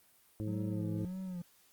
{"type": "harmonic tone", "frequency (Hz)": 106.9, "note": "A2", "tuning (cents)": -49, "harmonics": [1, 2, 3, 4, 5], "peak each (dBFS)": [-37, -42, -40, -51, -50], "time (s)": [0.4, 1.05], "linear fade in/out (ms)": 0}
{"type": "tone with vibrato", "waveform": "triangle", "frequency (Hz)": 178.3, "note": "F3", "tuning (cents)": 36, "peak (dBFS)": -36, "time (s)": [0.47, 1.42], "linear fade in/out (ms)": 5, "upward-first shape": "sine", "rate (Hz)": 1.7, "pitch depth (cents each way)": 100}
{"effects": ["white hiss -66 dBFS RMS until 1.72 s", "Opus 32 kbps"]}